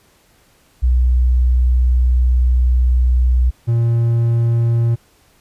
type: tone pair in turn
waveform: sine / triangle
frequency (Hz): 62 / 116.75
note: B1 / A#2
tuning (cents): +7 / +3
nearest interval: major seventh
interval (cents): 1096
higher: second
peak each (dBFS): -10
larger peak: neither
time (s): 0.82-3.51 / 3.67-4.96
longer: first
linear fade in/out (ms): 20
effects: pink hiss -54 dBFS RMS until 5.4 s + resampled to 32000 Hz